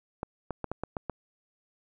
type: clicks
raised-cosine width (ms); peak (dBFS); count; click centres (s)
1; -18; 7; 0.231 / 0.507 / 0.643 / 0.716 / 0.836 / 0.968 / 1.097
effects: none